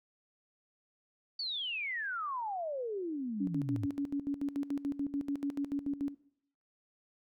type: exponential sweep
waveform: sine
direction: down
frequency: 4617 to 98.8 Hz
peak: -34 dBFS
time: 1.39-3.86 s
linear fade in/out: 5 ms
type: tone with tremolo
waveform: sine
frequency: 282.3 Hz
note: C#4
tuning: 32 cents sharp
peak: -30 dBFS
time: 3.4-6.15 s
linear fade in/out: 10 ms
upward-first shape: square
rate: 6.9 Hz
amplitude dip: 80%
effects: noise-tail reverb RT60 0.7 s tail -22 dB re dry